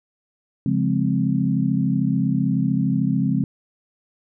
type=chord; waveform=sine; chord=Db major seventh; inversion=none; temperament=equal; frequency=138.59 / 174.61 / 207.7 / 261.6 Hz; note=Db3 / F3 / Ab3 / C4; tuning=0 / 0 / 0 / 0 cents; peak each=-23 dBFS; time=0.66-3.44 s; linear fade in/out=2 ms; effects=none